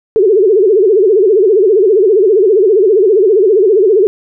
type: tone with vibrato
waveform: sine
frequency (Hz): 405.4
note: G#4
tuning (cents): -42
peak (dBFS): -5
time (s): 0.16-4.07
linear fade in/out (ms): 0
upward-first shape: sine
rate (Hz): 15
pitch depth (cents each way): 190
effects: none